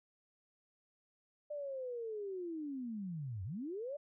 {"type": "linear two-way sweep", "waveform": "sine", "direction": "down then up", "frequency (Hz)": [599, 87.31, 599], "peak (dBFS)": -39, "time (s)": [1.5, 3.97], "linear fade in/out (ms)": 10, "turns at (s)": 3.44, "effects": []}